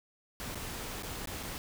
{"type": "noise with dropouts", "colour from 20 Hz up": "pink", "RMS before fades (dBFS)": -40, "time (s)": [0.4, 1.58], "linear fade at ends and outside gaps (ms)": 0, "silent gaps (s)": [[0.547, 0.555], [1.024, 1.032], [1.257, 1.273], [1.429, 1.433]], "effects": []}